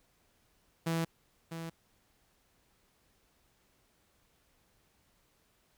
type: tone with echo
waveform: sawtooth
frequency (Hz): 164.81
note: E3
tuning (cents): 0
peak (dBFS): -26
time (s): 0.86-1.05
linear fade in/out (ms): 10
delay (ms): 650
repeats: 1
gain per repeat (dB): -9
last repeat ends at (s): 1.7
effects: pink hiss -71 dBFS RMS until 5.77 s